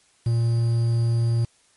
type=tone with quantisation; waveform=triangle; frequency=116.54 Hz; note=A#2; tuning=in tune; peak=-16 dBFS; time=0.26-1.45 s; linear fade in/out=5 ms; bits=7; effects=white hiss -60 dBFS RMS until 1.76 s + MP3 48 kbps